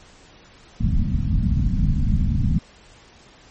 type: low-pass noise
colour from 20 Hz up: pink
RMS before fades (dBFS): -19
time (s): 0.8-2.59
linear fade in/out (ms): 10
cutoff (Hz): 230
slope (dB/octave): 48
effects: pink hiss -49 dBFS RMS until 3.5 s + MP3 32 kbps